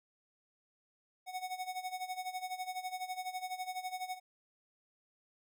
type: tone with tremolo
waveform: square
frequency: 740 Hz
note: F#5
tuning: in tune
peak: -36 dBFS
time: 1.26-4.2 s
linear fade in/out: 50 ms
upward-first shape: sine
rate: 12 Hz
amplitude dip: 80%
effects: none